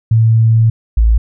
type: tone pair in turn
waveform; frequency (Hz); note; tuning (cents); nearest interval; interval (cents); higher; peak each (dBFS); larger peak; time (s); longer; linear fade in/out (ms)
sine; 112.7 / 55.73; A2 / A1; +42 / +23; octave; 1219; first; -6; neither; 0.11-0.7 / 0.97-1.18; first; 5
effects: none